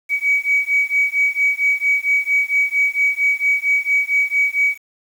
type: beating tone pair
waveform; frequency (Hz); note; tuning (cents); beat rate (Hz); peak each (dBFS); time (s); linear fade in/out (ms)
sine; 2266 / 2270.4; C#7 / C#7; +37 / +41; 4.4; -17 / -17; 0.09-4.78; 50
effects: tanh soft clip ceiling -7 dBFS + 7-bit